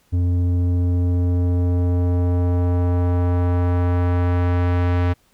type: tone with low-pass filter sweep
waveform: square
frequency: 88.5 Hz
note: F2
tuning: 23 cents sharp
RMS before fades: -18 dBFS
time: 0.12-5.14 s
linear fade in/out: 20 ms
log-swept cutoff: 230 to 2300 Hz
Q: 0.82
effects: pink hiss -60 dBFS RMS until 5.33 s